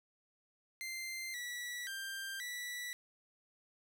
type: tone with pitch steps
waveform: sawtooth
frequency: 2086 / 1947 / 1584 / 1957 Hz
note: C7 / B6 / G6 / B6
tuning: -6 / -25 / +18 / -16 cents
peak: -37 dBFS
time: 0.81-2.93 s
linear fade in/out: 0 ms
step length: 530 ms
effects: none